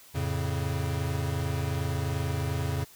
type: chord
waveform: square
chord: F augmented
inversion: none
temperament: equal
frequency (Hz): 87.31 / 110 / 138.59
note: F2 / A2 / C#3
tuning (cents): 0 / 0 / 0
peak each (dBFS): -32 / -35 / -32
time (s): 0.14-2.85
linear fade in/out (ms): 20
effects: white hiss -53 dBFS RMS until 2.95 s